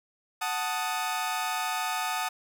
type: chord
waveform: sawtooth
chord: D# diminished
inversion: first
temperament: equal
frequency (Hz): 740 / 880 / 1244.5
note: F#5 / A5 / D#6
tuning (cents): 0 / 0 / 0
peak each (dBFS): -29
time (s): 0.41-2.29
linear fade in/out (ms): 10
effects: none